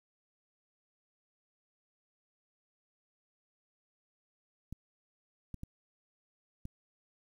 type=clicks; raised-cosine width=5 ms; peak=-29 dBFS; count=4; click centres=4.726 / 5.543 / 5.634 / 6.654 s; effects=10-bit